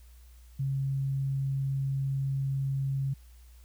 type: tone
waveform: sine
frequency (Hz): 136.3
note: C#3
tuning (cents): -29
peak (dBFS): -27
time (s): 0.59-3.14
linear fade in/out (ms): 10
effects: added 60 Hz sine -50 dBFS peak until 3.64 s + white hiss -64 dBFS RMS until 3.64 s